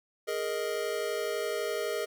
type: chord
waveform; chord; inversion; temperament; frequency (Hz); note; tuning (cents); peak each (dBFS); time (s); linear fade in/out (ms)
square; Ab suspended second; none; just; 415.3 / 467.2 / 623; Ab4 / Bb4 / Eb5; 0 / +4 / +2; -35 / -35 / -36; 0.27-2.06; 20
effects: none